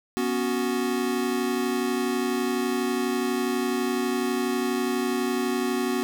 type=chord; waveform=square; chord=B suspended second; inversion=none; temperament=equal with one note detuned; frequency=245.1 / 277.2 / 370 Hz; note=B3 / C#4 / F#4; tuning=-13 / 0 / 0 cents; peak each=-28 / -31 / -28 dBFS; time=0.17-6.03 s; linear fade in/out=0 ms; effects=none